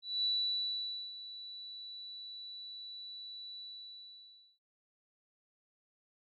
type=tone with ADSR envelope; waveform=sine; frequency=3951 Hz; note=B7; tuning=in tune; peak=-29 dBFS; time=0.02-4.59 s; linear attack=220 ms; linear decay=880 ms; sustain=-15 dB; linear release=1000 ms; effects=none